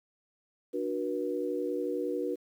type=tone cluster; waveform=sine; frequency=296.6 / 367.6 / 481.6 Hz; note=D4 / F#4 / B4; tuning=+17 / -11 / -44 cents; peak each=-35 / -34 / -33 dBFS; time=0.73-2.36 s; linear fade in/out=20 ms; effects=10-bit